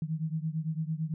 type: beating tone pair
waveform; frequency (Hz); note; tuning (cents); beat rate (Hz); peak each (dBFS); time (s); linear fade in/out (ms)
sine; 155.56 / 164.46; D#3 / E3; 0 / -4; 8.9; -32 / -34; 0.02-1.14; 2
effects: none